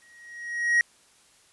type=tone with exponential growth; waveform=triangle; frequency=1893 Hz; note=A#6; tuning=26 cents sharp; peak=-14 dBFS; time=0.02-0.81 s; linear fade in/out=1 ms; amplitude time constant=170 ms; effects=white hiss -59 dBFS RMS until 1.52 s + resampled to 24000 Hz